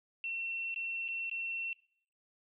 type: tone with dropouts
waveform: sine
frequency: 2709 Hz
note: E7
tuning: 47 cents sharp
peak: -35 dBFS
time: 0.24-1.73 s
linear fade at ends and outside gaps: 1 ms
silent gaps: 0.743-0.76 / 1.081-1.086 / 1.297-1.313 s
effects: noise-tail reverb RT60 0.6 s tail -21 dB re dry